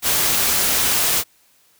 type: noise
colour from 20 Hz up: white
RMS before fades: -18 dBFS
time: 0.02-1.24 s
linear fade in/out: 50 ms
effects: white hiss -57 dBFS RMS until 1.79 s